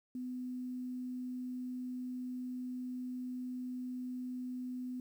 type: tone with quantisation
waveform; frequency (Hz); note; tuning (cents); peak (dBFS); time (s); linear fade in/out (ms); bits
sine; 251.4; B3; +31; -38; 0.15-5; 2; 11
effects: none